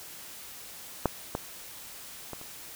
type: clicks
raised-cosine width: 1 ms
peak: -9 / -15 / -23 / -30 dBFS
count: 4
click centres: 1.057 / 1.351 / 2.333 / 2.414 s
effects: white hiss -45 dBFS RMS until 2.75 s